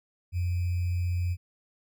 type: tone with sample-and-hold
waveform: sine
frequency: 88.5 Hz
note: F2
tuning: 23 cents sharp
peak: -25 dBFS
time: 0.32-1.37 s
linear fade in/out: 50 ms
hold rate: 2450 Hz
effects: none